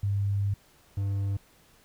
sine / triangle tone pair in turn, 100.1 / 99.06 Hz, G2 / G2, +37 / +19 cents, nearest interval unison, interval 18 cents, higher first, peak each -24 dBFS, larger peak neither, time 0.03-0.54 / 0.97-1.37 s, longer first, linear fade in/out 5 ms, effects pink hiss -60 dBFS RMS until 1.84 s

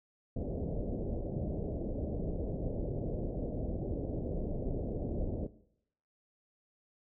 pink low-pass noise, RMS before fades -36 dBFS, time 0.36-5.47 s, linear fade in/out 5 ms, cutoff 620 Hz, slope 48 dB/octave, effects noise-tail reverb RT60 0.7 s tail -17 dB re dry

